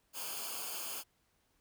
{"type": "noise with comb filter", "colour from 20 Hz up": "white", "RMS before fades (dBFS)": -41, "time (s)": [0.13, 1.04], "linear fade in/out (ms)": 50, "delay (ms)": 0.52, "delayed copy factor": -0.8, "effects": ["pink hiss -75 dBFS RMS until 1.6 s"]}